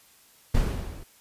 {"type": "noise with level ramp", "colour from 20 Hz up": "brown", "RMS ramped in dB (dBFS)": [-21, -42], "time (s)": [0.54, 1.04], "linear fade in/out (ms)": 10, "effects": ["white hiss -57 dBFS RMS until 1.2 s", "resampled to 32000 Hz"]}